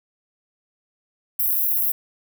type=high-pass noise; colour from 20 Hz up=white; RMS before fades=-21 dBFS; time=1.39-1.92 s; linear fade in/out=5 ms; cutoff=11000 Hz; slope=96 dB/octave; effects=none